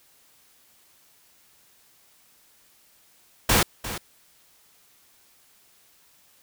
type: noise with echo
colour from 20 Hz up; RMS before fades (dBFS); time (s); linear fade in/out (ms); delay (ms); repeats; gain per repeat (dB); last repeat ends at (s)
pink; -19; 3.49-3.63; 5; 350; 1; -13; 3.98
effects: white hiss -59 dBFS RMS until 6.42 s